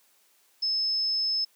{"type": "tone", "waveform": "sine", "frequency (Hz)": 5220, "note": "E8", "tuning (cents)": -18, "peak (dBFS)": -24, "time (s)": [0.62, 1.45], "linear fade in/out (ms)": 10, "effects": ["white hiss -64 dBFS RMS until 1.55 s", "high-pass 300 Hz 12 dB/octave"]}